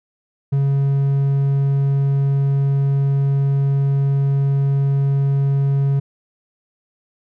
triangle tone, 138.59 Hz, C#3, in tune, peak -12 dBFS, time 0.52-6 s, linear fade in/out 10 ms, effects none

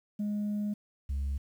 sine tone pair in turn, 207.7 / 69.07 Hz, G#3 / C#2, 0 / -6 cents, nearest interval octave + perfect fifth, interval 1906 cents, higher first, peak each -27 dBFS, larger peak neither, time 0.19-0.74 / 1.09-1.38 s, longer first, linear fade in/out 10 ms, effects tanh soft clip ceiling -28 dBFS + 10-bit

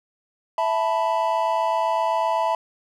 triangle chord, E suspended fourth, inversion none, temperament equal, 659.3 / 880 / 987.8 Hz, E5 / A5 / B5, 0 / 0 / 0 cents, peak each -22 dBFS, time 0.58-2.55 s, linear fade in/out 2 ms, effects none

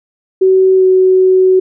sine tone with pitch glide, 377.7 to 373.8 Hz, F#4 to F#4, +36 to +18 cents, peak -5 dBFS, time 0.41-1.6 s, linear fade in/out 10 ms, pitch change -18 cents, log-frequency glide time 0.76-0.84 s, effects none

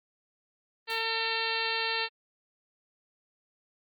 harmonic tone, 451.5 Hz, A4, 45 cents sharp, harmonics 1 / 2 / 3 / 4 / 5 / 6 / 7 / 8 / 9 / 10, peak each -38 / -36 / -40 / -35 / -40 / -34 / -40 / -40 / -36 / -39 dBFS, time 0.87-2.09 s, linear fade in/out 50 ms
white noise with exponential decay, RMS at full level -44 dBFS, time 0.9-1.16 s, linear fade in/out 1 ms, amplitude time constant 56 ms
effects Opus 32 kbps

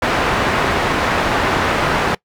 white low-pass noise, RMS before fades -17 dBFS, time 0.02-2.15 s, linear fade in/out 5 ms, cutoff 1500 Hz, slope 12 dB/octave, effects noise-tail reverb RT60 0.1 s tail -23 dB re dry

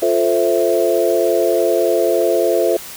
sine chord, F major seventh, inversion none, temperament equal, 349.2 / 440 / 523.3 / 659.3 Hz, F4 / A4 / C5 / E5, 0 / 0 / 0 / 0 cents, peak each -18 dBFS, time 0.02-2.77 s, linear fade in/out 5 ms, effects white hiss -33 dBFS RMS until 2.96 s

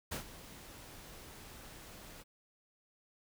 pink noise with ADSR envelope, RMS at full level -38 dBFS, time 0.11-2.24 s, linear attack 13 ms, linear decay 110 ms, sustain -14 dB, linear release 32 ms, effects none

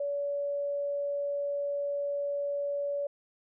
sine tone, 570 Hz, C#5, 48 cents sharp, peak -29 dBFS, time 0-3.07 s, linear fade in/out 5 ms, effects none

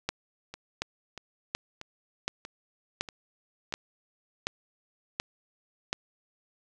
two click trains, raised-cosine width 0.2 ms, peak -11 / -23 dBFS, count 9 / 6, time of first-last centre 0.09-5.929 / 0.54-3.725 s, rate 1.37 / 1.57 Hz, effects none

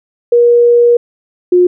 sine tone pair in turn, 477 / 358.2 Hz, A#4 / F4, +40 / +44 cents, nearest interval perfect fourth, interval 496 cents, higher first, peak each -4 dBFS, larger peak neither, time 0.32-0.97 / 1.52-1.67 s, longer first, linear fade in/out 5 ms, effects none

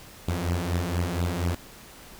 sawtooth beating tone pair, 85 / 89.2 Hz, F2 / F2, -46 / +37 cents, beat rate 4.2 Hz, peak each -24 dBFS, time 0.28-1.55 s, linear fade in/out 5 ms, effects pink hiss -47 dBFS RMS until 2.19 s

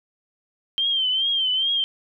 sine tone with vibrato, 3136 Hz, G7, in tune, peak -19 dBFS, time 0.78-1.84 s, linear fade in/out 0 ms, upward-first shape triangle, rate 2.4 Hz, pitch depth 91 cents each way, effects none

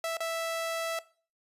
sawtooth tone with dropouts, 659 Hz, E5, 1 cent flat, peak -26 dBFS, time 0.04-0.99 s, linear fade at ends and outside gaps 2 ms, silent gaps 0.17-0.204 s, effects noise-tail reverb RT60 0.4 s tail -19 dB re dry + resampled to 32000 Hz

